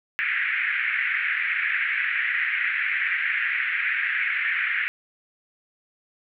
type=band-pass noise; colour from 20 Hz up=white; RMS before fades=-25 dBFS; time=0.19-4.88 s; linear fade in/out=0 ms; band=1600 to 2300 Hz; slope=48 dB/octave; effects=none